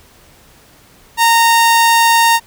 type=tone; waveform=sawtooth; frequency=923 Hz; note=A#5; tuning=17 cents flat; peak=-4 dBFS; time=1.17-2.4 s; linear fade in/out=50 ms; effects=pink hiss -46 dBFS RMS until 2.46 s